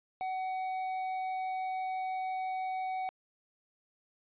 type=tone with tanh clipping; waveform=triangle; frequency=751 Hz; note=F#5; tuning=26 cents sharp; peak=-34 dBFS; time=0.21-3.09 s; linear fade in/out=0 ms; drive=12 dB; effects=resampled to 8000 Hz